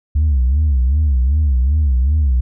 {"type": "tone with vibrato", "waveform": "sine", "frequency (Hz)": 69.3, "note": "C#2", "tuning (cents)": 0, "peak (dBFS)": -9, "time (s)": [0.15, 2.41], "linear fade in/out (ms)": 10, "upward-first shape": "sine", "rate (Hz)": 2.6, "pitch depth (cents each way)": 200, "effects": ["tanh soft clip ceiling -9 dBFS"]}